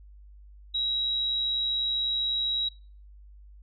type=tone; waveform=sine; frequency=3856 Hz; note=B7; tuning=42 cents flat; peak=-25 dBFS; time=0.74-2.69 s; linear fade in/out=10 ms; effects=noise-tail reverb RT60 0.4 s tail -22 dB re dry + added 50 Hz sine -47 dBFS peak until 3.62 s